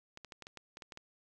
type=clicks; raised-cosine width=0.2 ms; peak=-30 dBFS; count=10; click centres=0.174 / 0.247 / 0.322 / 0.423 / 0.469 / 0.573 / 0.771 / 0.822 / 0.922 / 0.974 s; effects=none